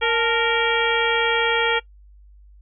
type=harmonic tone with a mistuned harmonic; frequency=464.7 Hz; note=A#4; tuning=5 cents flat; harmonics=1 / 2 / 3 / 4 / 5 / 6 / 7; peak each=-22 / -25 / -25 / -26 / -25 / -30 / -26 dBFS; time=0.01-1.8 s; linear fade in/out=20 ms; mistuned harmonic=2; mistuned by=-96 cents; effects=noise-tail reverb RT60 0.1 s tail -21 dB re dry + added 50 Hz sine -45 dBFS peak until 2.61 s